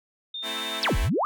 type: tone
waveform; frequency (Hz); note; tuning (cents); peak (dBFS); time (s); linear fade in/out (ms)
sine; 3631; A#7; -46; -31; 0.34-0.8; 5
type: chord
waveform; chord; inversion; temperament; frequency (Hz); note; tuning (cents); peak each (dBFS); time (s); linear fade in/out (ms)
5% pulse; A minor; none; equal with one note detuned; 220 / 261.6 / 328.5; A3 / C4 / E4; 0 / 0 / -6; -24 / -26 / -24; 0.42-1.1; 50
type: exponential two-way sweep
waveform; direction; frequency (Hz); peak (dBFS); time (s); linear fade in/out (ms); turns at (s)
sine; down then up; 5520 to 31.69 to 1288; -21; 0.83-1.25; 0; 0.98
effects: none